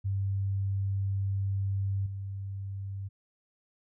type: tone with level steps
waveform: sine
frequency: 98 Hz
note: G2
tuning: in tune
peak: -27 / -34 dBFS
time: 0.04-3.09 s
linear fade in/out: 20 ms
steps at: 2.06 s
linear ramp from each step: 5 ms
effects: none